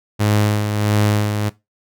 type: tone with tremolo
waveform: sawtooth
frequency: 104.9 Hz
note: G#2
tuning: 18 cents sharp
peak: -9 dBFS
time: 0.19-1.5 s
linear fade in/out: 20 ms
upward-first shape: sine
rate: 1.5 Hz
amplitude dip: 50%
effects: noise-tail reverb RT60 0.2 s tail -18 dB re dry